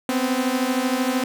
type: beating tone pair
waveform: sawtooth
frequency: 250 / 263 Hz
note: B3 / C4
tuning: +21 / +9 cents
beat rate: 13 Hz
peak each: -19 dBFS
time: 0.09-1.24 s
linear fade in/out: 2 ms
effects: none